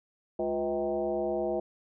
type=tone with frequency modulation; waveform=sine; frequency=496.1 Hz; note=B4; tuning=8 cents sharp; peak=-27 dBFS; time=0.39-1.6 s; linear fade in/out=5 ms; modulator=143 Hz; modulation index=1.6; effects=none

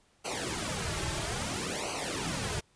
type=noise with flanger; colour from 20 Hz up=pink; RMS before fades=-34 dBFS; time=0.24-2.61 s; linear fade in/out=20 ms; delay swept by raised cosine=0.56 to 4.16 ms; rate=0.6 Hz; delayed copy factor=-0.9; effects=pink hiss -67 dBFS RMS until 2.75 s + resampled to 22050 Hz

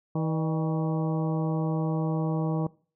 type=harmonic tone with a mistuned harmonic; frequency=159.9 Hz; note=D#3; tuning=48 cents sharp; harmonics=1 / 2 / 3 / 4 / 5 / 6 / 7; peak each=-26 / -32 / -36 / -38 / -40 / -42 / -43 dBFS; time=0.15-2.67 s; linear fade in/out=5 ms; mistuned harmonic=4; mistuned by=-76 cents; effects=noise-tail reverb RT60 0.4 s tail -21 dB re dry

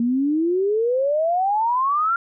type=exponential sweep; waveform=sine; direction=up; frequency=230 to 1400 Hz; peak=-17 dBFS; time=0-2.16 s; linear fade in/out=2 ms; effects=none

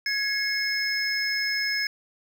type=tone cluster; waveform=triangle; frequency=1672 / 2168 / 5180 Hz; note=G#6 / C#7 / E8; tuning=+11 / -39 / -31 cents; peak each=-27 dBFS; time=0.06-1.87 s; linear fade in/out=2 ms; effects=none

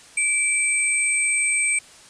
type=tone pair together; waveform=sine; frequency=2324 / 8263 Hz; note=D7 / C9; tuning=-19 / -23 cents; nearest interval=octave + minor seventh; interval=2196 cents; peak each=-21 dBFS; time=0.17-1.79 s; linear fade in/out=5 ms; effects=white hiss -47 dBFS RMS until 2.09 s + resampled to 22050 Hz

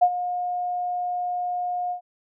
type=tone with ADSR envelope; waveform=sine; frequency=716 Hz; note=F5; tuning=43 cents sharp; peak=-11 dBFS; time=0.01-2.01 s; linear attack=18 ms; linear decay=60 ms; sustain=-13 dB; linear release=100 ms; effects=none

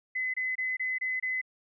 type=tone bursts; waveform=sine; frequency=2027 Hz; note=B6; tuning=45 cents sharp; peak=-28 dBFS; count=6; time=0.15-1.415 s; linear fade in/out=10 ms; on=190 ms; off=25 ms; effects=none

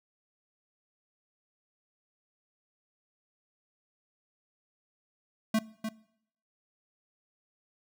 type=tone with echo; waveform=square; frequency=220 Hz; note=A3; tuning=in tune; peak=-24 dBFS; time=5.54-5.59 s; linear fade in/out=5 ms; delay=300 ms; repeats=1; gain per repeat=-8 dB; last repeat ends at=5.89 s; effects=noise-tail reverb RT60 0.7 s tail -21 dB re dry

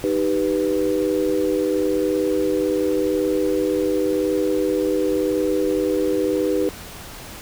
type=chord; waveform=sine; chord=Eb augmented; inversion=none; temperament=equal; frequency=311.1 / 392 / 493.9 Hz; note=Eb4 / G4 / B4; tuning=0 / 0 / 0 cents; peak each=-22 dBFS; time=0.04-6.69 s; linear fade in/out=0 ms; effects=pink hiss -37 dBFS RMS until 7.41 s

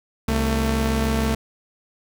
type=tone pair together; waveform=sawtooth; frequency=66.5 / 223.7 Hz; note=C2 / A3; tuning=+29 / +29 cents; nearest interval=octave + major sixth; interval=2100 cents; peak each=-18 dBFS; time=0.28-1.35 s; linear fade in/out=5 ms; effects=none

